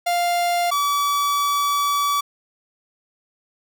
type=tone pair in turn; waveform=45% pulse; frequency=698.5 / 1146.6 Hz; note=F5 / D6; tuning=0 / -42 cents; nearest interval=major sixth; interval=858 cents; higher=second; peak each=-18 dBFS; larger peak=neither; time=0.06-0.71 / 0.71-2.21 s; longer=second; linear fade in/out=10 ms; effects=none